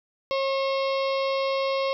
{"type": "harmonic tone with a mistuned harmonic", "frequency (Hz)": 541, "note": "C#5", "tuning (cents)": -42, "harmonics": [1, 2, 4, 5, 6, 7, 8, 9, 10], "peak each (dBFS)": [-24, -30, -36, -38, -40, -41, -42, -43, -44], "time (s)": [0.31, 1.93], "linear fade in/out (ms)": 0, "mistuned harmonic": 8, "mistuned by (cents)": -21, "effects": []}